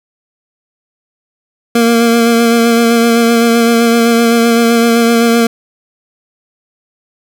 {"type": "tone with vibrato", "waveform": "25% pulse", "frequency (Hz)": 232.4, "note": "A#3", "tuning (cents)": -5, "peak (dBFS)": -3, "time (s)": [1.75, 5.47], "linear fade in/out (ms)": 5, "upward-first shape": "sine", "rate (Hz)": 7.8, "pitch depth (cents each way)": 21, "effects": []}